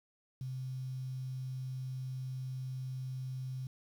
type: tone with quantisation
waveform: sine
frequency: 130 Hz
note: C3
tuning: 11 cents flat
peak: -37 dBFS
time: 0.41-3.67 s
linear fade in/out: 2 ms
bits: 10
effects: none